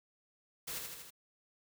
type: noise with echo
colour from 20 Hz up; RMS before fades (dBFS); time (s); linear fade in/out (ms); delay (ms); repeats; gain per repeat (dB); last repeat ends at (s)
white; -41; 0.67-0.79; 10; 79; 4; -3; 1.106
effects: none